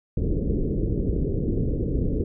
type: low-pass noise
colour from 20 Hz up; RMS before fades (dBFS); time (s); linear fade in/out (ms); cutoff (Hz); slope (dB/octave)
pink; -24; 0.17-2.24; 5; 470; 48
effects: none